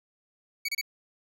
25% pulse tone bursts, 2250 Hz, C#7, 25 cents sharp, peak -24 dBFS, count 3, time 0.65-0.813 s, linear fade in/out 5 ms, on 35 ms, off 29 ms, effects none

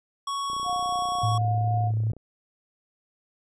square tone, 1113 Hz, C#6, 7 cents sharp, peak -28 dBFS, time 0.27-1.38 s, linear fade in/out 5 ms
click train, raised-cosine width 2 ms, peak -31 dBFS, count 52, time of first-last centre 0.5-2.167 s, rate 30.6 Hz
sine tone with tremolo, 716 Hz, F5, 43 cents sharp, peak -26 dBFS, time 0.64-1.92 s, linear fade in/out 50 ms, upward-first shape triangle, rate 3.8 Hz, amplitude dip 25%
sine tone with vibrato, 110 Hz, A2, in tune, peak -22 dBFS, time 1.23-2.12 s, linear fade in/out 5 ms, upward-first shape sine, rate 2.5 Hz, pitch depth 9 cents each way
effects resampled to 22050 Hz

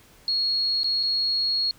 sine tone with dropouts, 4311 Hz, C#8, 49 cents flat, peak -21 dBFS, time 0.28-1.71 s, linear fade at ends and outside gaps 1 ms, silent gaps 0.833-0.843 / 1.03-1.034 s, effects pink hiss -54 dBFS RMS until 1.78 s

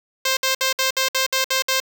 5% pulse tone bursts, 526 Hz, C5, 9 cents sharp, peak -6 dBFS, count 9, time 0.25-1.802 s, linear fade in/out 5 ms, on 120 ms, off 59 ms, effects 7-bit

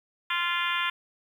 harmonic tone with a mistuned harmonic, 347 Hz, F4, 11 cents flat, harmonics 3 / 4 / 5 / 6 / 7 / 8 / 9 / 10, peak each -31 / -32 / -33 / -34 / -34 / -35 / -36 / -36 dBFS, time 0.3-0.9 s, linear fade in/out 5 ms, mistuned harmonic 8, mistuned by +17 cents, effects 9-bit

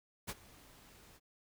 pink noise with ADSR envelope, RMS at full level -38 dBFS, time 0.27-1.2 s, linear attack 26 ms, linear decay 39 ms, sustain -22 dB, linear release 39 ms, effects none

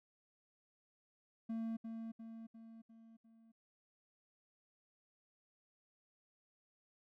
triangle tone with echo, 226 Hz, A3, 47 cents sharp, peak -36 dBFS, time 1.49-1.77 s, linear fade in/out 10 ms, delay 350 ms, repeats 5, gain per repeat -5 dB, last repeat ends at 3.52 s, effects none

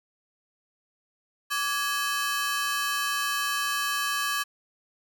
sawtooth ring-modulated tone, 1414 Hz, F6, 21 cents sharp, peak -19 dBFS, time 1.5-4.44 s, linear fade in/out 20 ms, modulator 253 Hz, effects none

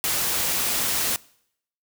white noise, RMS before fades -24 dBFS, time 0.04-1.16 s, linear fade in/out 0 ms, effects noise-tail reverb RT60 0.7 s tail -23 dB re dry

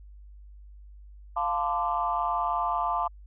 sine chord, D minor seventh, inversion first, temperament equal with one note detuned, 698.5 / 880 / 1025.6 / 1174.7 Hz, F5 / A5 / C6 / D6, 0 / 0 / -35 / 0 cents, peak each -30 dBFS, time 1.36-3.08 s, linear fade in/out 10 ms, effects tanh soft clip ceiling -14 dBFS + added 50 Hz sine -45 dBFS peak until 3.26 s

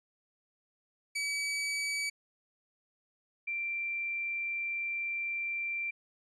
sawtooth / sine tone pair in turn, 2285 / 2357 Hz, D7 / D7, -48 / +6 cents, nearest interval minor second, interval 54 cents, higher second, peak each -28 / -32 dBFS, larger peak first, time 1.15-2.1 / 3.47-5.91 s, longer second, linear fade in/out 10 ms, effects resampled to 24000 Hz

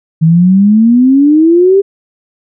sine exponential sweep, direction up, 157 to 402.4 Hz, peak -3 dBFS, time 0.21-1.82 s, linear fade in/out 20 ms, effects none

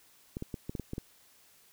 clicks, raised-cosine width 3 ms, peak -23 dBFS, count 8, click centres 0.369 / 0.424 / 0.542 / 0.695 / 0.752 / 0.797 / 0.934 / 0.981 s, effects white hiss -62 dBFS RMS until 1.72 s

